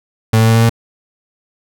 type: tone with pitch steps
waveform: 35% pulse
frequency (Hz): 111.2 / 112.17 / 113.14 / 114.13 / 115.12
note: A2 / A2 / A2 / A#2 / A#2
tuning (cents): +19 / +34 / +49 / -36 / -21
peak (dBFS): -6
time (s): 0.33-0.695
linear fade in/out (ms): 5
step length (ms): 73
effects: none